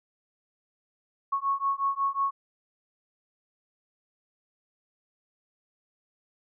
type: beating tone pair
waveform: sine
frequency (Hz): 1100 / 1105.5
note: C#6 / C#6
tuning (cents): -14 / -5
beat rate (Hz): 5.5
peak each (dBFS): -28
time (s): 1.32-2.31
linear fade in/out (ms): 10
effects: none